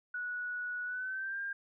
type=tone with pitch glide; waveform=sine; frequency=1468 to 1600.9 Hz; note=F#6 to G6; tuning=-14 to +36 cents; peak=-35 dBFS; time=0.14-1.53 s; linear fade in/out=5 ms; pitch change=+150 cents; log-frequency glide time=0.85-1.4 s; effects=none